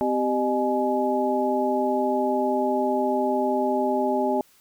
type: tone cluster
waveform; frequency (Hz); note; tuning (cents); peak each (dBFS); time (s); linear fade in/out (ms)
sine; 256 / 390 / 611 / 842; C4 / G4 / D#5 / G#5; -38 / -9 / -32 / +24; -26; 0.01-4.41; 0
effects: white hiss -58 dBFS RMS until 4.6 s